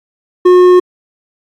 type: tone with hard clipping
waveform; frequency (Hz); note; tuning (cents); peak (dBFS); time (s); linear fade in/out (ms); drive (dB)
triangle; 361.6; F#4; -40; -4; 0.45-0.8; 10; 10
effects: AAC 64 kbps